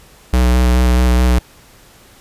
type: tone with vibrato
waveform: square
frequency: 61.8 Hz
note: B1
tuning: 2 cents sharp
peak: -10 dBFS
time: 0.33-1.39 s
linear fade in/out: 5 ms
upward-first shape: square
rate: 4.7 Hz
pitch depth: 17 cents each way
effects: pink hiss -45 dBFS RMS until 2.2 s + resampled to 32000 Hz